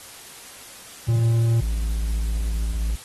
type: tone pair in turn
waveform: triangle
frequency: 115.3 / 54.87 Hz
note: A#2 / A1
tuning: -19 / -4 cents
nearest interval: octave + minor second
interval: 1285 cents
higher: first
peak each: -14 / -19 dBFS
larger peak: first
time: 1.08-1.61 / 1.61-2.96 s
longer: second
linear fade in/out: 10 ms
effects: white hiss -42 dBFS RMS until 3.04 s + AAC 32 kbps